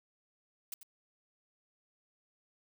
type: noise with echo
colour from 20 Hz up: blue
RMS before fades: -41 dBFS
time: 0.72-0.74 s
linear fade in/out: 2 ms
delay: 91 ms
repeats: 1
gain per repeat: -11 dB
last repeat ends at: 0.831 s
effects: none